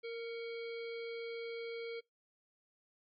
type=harmonic tone with a mistuned harmonic; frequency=463.1 Hz; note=A#4; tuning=11 cents flat; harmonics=1 / 3 / 5 / 7 / 9 / 10; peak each=-40 / -56 / -49 / -56 / -58 / -61 dBFS; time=0.03-2.01 s; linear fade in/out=20 ms; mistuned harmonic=5; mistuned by=-55 cents; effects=noise-tail reverb RT60 0.2 s tail -25 dB re dry + MP3 48 kbps